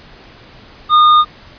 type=tone with hard clipping; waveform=triangle; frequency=1222 Hz; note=D#6; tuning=32 cents flat; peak=-7 dBFS; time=0.89-1.25 s; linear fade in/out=50 ms; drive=12 dB; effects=pink hiss -40 dBFS RMS until 1.58 s + resampled to 11025 Hz